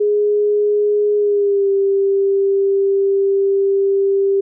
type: tone with pitch glide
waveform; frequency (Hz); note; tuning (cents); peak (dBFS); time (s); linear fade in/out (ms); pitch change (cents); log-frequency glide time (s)
sine; 415.3 to 393.6; G#4 to G4; 0 to +7; -12; 0-4.41; 10; -93; 1.17-1.7
effects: none